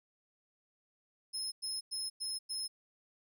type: tone bursts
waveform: 30% pulse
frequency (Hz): 5170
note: E8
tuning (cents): -34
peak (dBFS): -32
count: 5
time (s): 1.33-2.68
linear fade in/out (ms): 20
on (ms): 190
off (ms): 100
effects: none